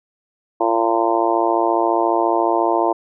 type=harmonic tone; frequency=114.4 Hz; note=A#2; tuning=32 cents flat; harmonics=3 / 4 / 5 / 6 / 7 / 8 / 9; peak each=-20 / -25 / -24 / -20 / -26 / -21 / -25 dBFS; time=0.6-2.93 s; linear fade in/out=10 ms; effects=none